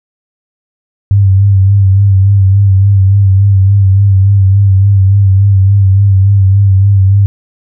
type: tone with vibrato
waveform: sine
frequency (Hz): 98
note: G2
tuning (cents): 0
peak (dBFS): -3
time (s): 1.11-7.26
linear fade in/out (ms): 0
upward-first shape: sine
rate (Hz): 3.5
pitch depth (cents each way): 48
effects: none